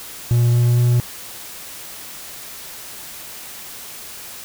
triangle tone with pitch steps, 119.6 / 120.5 / 121.41 Hz, A#2 / B2 / B2, +45 / -42 / -29 cents, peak -10 dBFS, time 0.31-1 s, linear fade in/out 0 ms, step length 230 ms, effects white hiss -35 dBFS RMS until 4.44 s

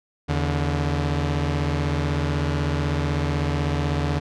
sawtooth tone pair together, 80.08 / 144.1 Hz, E2 / D3, -50 / -33 cents, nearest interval minor seventh, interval 1017 cents, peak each -20 dBFS, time 0.28-4.2 s, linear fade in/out 20 ms, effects low-pass 5000 Hz 12 dB/octave

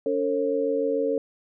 sine tone cluster, 283.3 / 454.1 / 541 Hz, C#4 / A#4 / C#5, +38 / -45 / -42 cents, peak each -29 / -24 / -27 dBFS, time 0.06-1.18 s, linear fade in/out 2 ms, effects none

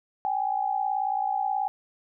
sine tone pair together, 774.5 / 833 Hz, G5 / G#5, -21 / +5 cents, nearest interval minor second, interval 126 cents, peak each -27 dBFS, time 0.25-1.68 s, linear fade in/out 0 ms, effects none

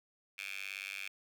10% pulse tone with high-pass filter, 98 Hz, G2, in tune, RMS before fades -43 dBFS, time 0.38-1.08 s, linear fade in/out 5 ms, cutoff 2400 Hz, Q 5, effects none

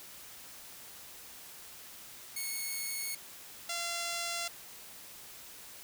5% pulse tone pair in turn, 2197 / 686 Hz, C#7 / F5, -16 / -31 cents, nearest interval octave + minor sixth, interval 2015 cents, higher first, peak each -25 / -23 dBFS, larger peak second, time 2.36-3.15 / 3.69-4.48 s, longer neither, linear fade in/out 5 ms, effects white hiss -50 dBFS RMS until 5.83 s

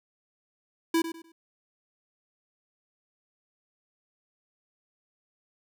square tone with echo, 329.6 Hz, E4, in tune, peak -22 dBFS, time 0.94-1.02 s, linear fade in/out 5 ms, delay 100 ms, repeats 3, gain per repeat -11 dB, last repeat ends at 1.32 s, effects none

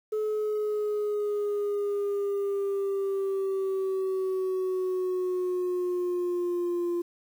sine exponential sweep, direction down, 430 to 346.2 Hz, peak -23 dBFS, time 0.12-7.02 s, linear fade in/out 10 ms, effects tanh soft clip ceiling -25 dBFS + 9-bit

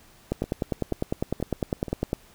two click trains, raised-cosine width 2 ms, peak -20 / -11 dBFS, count 4 / 19, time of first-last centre 0.44-1.882 / 0.32-2.131 s, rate 2.08 / 9.94 Hz, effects pink hiss -55 dBFS RMS until 2.34 s

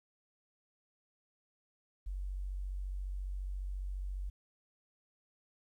sine tone, 47.26 Hz, F#1, 37 cents sharp, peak -36 dBFS, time 2.06-4.3 s, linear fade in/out 10 ms, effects 12-bit

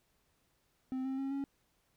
triangle tone with pitch steps, 260 / 265.5 / 271 / 276.7 Hz, C4 / C4 / C#4 / C#4, -11 / +25 / -39 / -3 cents, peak -32 dBFS, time 0.92-1.44 s, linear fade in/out 0 ms, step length 130 ms, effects pink hiss -75 dBFS RMS until 1.96 s

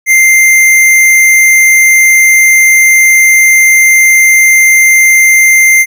square tone, 2093 Hz, C7, in tune, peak -3 dBFS, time 0.06-5.86 s, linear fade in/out 50 ms, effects none

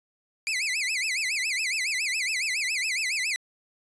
sawtooth tone with vibrato, 2285 Hz, D7, 48 cents flat, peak -22 dBFS, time 0.47-3.36 s, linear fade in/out 0 ms, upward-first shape sine, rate 7.2 Hz, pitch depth 250 cents each way, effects resampled to 22050 Hz

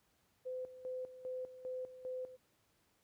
sine tone with tremolo, 510 Hz, C5, 44 cents flat, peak -39 dBFS, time 0.45-2.37 s, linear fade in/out 20 ms, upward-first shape square, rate 2.5 Hz, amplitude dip 75%, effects pink hiss -75 dBFS RMS until 3.03 s + high-pass 60 Hz 12 dB/octave

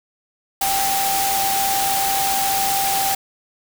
sine tone in noise, 784 Hz, G5, in tune, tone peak -20 dBFS, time 0.61-3.15 s, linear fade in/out 5 ms, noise white, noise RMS -22 dBFS, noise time 0.61-3.15 s, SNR -1 dB, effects none

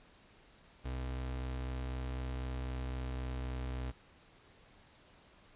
35% pulse tone with pitch glide, 64 to 63.59 Hz, C2 to C2, -38 to -49 cents, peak -35 dBFS, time 0.84-3.92 s, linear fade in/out 20 ms, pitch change -11 cents, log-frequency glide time 2.32-3.49 s, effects pink hiss -62 dBFS RMS until 5.55 s + resampled to 8000 Hz

